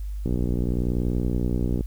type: click train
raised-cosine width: 3 ms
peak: -13 dBFS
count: 95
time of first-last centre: 0.26-1.809 s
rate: 60.7 Hz
effects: added 50 Hz sine -28 dBFS peak until 1.86 s + white hiss -58 dBFS RMS until 1.86 s